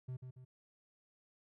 triangle tone with echo, 127.6 Hz, C3, 43 cents flat, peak -38 dBFS, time 0.08-0.17 s, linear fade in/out 10 ms, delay 140 ms, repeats 2, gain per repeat -6 dB, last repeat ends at 0.45 s, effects none

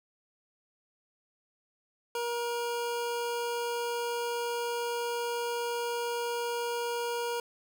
25% pulse tone, 474.4 Hz, A#4, 30 cents sharp, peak -27 dBFS, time 2.15-7.4 s, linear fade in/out 2 ms, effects none

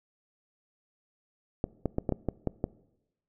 clicks, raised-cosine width 2 ms, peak -14 dBFS, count 8, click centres 1.641 / 1.857 / 1.984 / 2.092 / 2.123 / 2.287 / 2.473 / 2.641 s, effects noise-tail reverb RT60 0.9 s tail -21 dB re dry

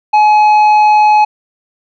triangle tone with tanh clipping, 847 Hz, G#5, 34 cents sharp, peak -6 dBFS, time 0.13-1.25 s, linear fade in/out 10 ms, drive 11 dB, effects none

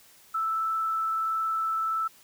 sine tone with frequency modulation, 1318.5 Hz, E6, in tune, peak -25 dBFS, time 0.34-2.08 s, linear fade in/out 10 ms, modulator 21.5 Hz, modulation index 0.38, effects white hiss -56 dBFS RMS until 2.23 s

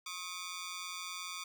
10% pulse ring-modulated tone, 1172 Hz, D6, 4 cents flat, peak -29 dBFS, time 0.06-1.44 s, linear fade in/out 5 ms, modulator 88.7 Hz, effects none

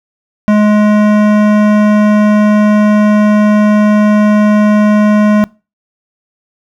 sine tone with hard clipping, 210.2 Hz, G#3, 21 cents sharp, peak -7 dBFS, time 0.48-5.44 s, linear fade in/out 0 ms, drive 16 dB, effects noise-tail reverb RT60 0.3 s tail -24 dB re dry

